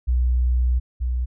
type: tone pair in turn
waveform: sine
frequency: 61.74 / 61.74 Hz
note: B1 / B1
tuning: 0 / 0 cents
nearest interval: unison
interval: 0 cents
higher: neither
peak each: -16 / -20 dBFS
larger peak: first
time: 0.07-0.8 / 1-1.26 s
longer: first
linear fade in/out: 20 ms
effects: none